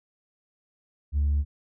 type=tone with tanh clipping; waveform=triangle; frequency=72.4 Hz; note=D2; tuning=24 cents flat; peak=-21 dBFS; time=1.12-1.45 s; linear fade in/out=50 ms; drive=6 dB; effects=none